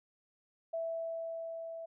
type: tone with level ramp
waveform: sine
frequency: 659.3 Hz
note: E5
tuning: in tune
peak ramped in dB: -33 to -41 dBFS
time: 0.73-1.86 s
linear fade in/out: 10 ms
effects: none